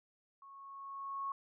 sine tone with level ramp, 1100 Hz, C#6, 14 cents flat, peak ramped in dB -53 to -35 dBFS, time 0.42-1.32 s, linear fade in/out 2 ms, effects none

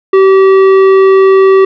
sine tone with tanh clipping, 384.6 Hz, G4, 33 cents flat, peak -4 dBFS, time 0.13-1.65 s, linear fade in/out 5 ms, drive 12 dB, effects none

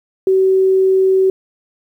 sine tone, 380 Hz, F#4, 46 cents sharp, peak -9 dBFS, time 0.27-1.3 s, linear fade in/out 2 ms, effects 8-bit

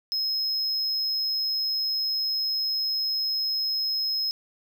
triangle tone, 5140 Hz, E8, 45 cents flat, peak -23 dBFS, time 0.12-4.31 s, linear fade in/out 0 ms, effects none

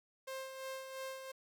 sawtooth tone with tremolo, 529 Hz, C5, 19 cents sharp, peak -37 dBFS, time 0.27-1.32 s, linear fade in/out 10 ms, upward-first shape sine, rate 2.9 Hz, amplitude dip 50%, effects 11-bit

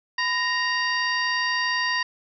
harmonic tone with a mistuned harmonic, 932.3 Hz, A#5, in tune, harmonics 1 / 2 / 3 / 4 / 5 / 6, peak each -28 / -24 / -32 / -39 / -30 / -38 dBFS, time 0.18-2.03 s, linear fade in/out 5 ms, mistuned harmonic 1, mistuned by +130 cents, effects none

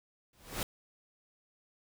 pink noise with exponential growth, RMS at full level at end -31 dBFS, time 0.33-0.63 s, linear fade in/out 2 ms, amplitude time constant 65 ms, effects none

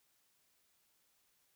silence, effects white hiss -75 dBFS RMS until 1.55 s

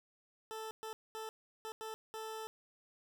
20% pulse tone bursts at uneven times, 440 Hz, A4, in tune, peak -37 dBFS, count 6, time 0.51-0.71 / 0.83-0.93 / 1.15-1.29 / 1.65-1.72 / 1.81-1.94 / 2.14-2.47 s, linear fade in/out 0 ms, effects none

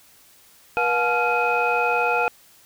sine tone cluster, 482.4 / 717 / 857 / 1389 / 2511 Hz, B4 / F5 / A5 / F6 / D#7, -41 / +45 / -46 / -10 / +15 cents, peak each -24 dBFS, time 0.77-2.28 s, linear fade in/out 0 ms, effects tanh soft clip ceiling -10 dBFS + white hiss -53 dBFS RMS until 2.65 s

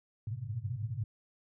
white band-pass noise, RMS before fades -37 dBFS, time 0.27-1.04 s, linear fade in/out 2 ms, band 100 to 130 Hz, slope 96 dB/octave, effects none

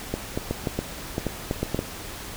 clicks, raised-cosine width 2 ms, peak -11 dBFS, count 11, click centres 0.14 / 0.375 / 0.51 / 0.672 / 0.79 / 1.181 / 1.267 / 1.511 / 1.63 / 1.746 / 1.791 s, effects pink hiss -37 dBFS RMS until 2.36 s

